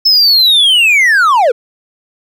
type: linear sweep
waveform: triangle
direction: down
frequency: 5280 to 438.3 Hz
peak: -4 dBFS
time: 0.05-1.52 s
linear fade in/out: 10 ms
effects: none